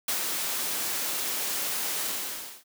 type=noise with ADSR envelope; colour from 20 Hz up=white; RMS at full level=-27 dBFS; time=0.08-2.64 s; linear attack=5 ms; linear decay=110 ms; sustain=-3 dB; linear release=580 ms; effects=high-pass 200 Hz 12 dB/octave